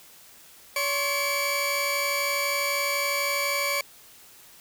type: tone cluster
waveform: sawtooth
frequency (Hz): 567 / 1070 / 2300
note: C#5 / C6 / D7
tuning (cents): +39 / +38 / -37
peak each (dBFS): -26 / -28 / -23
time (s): 0.76-3.81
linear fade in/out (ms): 2
effects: white hiss -51 dBFS RMS until 4.6 s